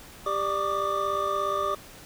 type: tone cluster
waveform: triangle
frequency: 395.6 / 593 / 1154 / 1211 Hz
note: G4 / D5 / D6 / D#6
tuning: +16 / +17 / -31 / -47 cents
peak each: -31 / -29 / -28 / -27 dBFS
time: 0.26-1.75 s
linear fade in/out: 5 ms
effects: pink hiss -47 dBFS RMS until 2.05 s